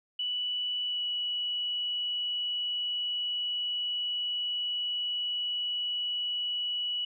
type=tone with pitch glide; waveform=sine; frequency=2960 to 2940 Hz; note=F#7 to F#7; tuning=0 to -12 cents; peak=-29 dBFS; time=0.19-7.05 s; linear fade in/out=5 ms; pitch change=-12 cents; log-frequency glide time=0.85-1.02 s; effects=none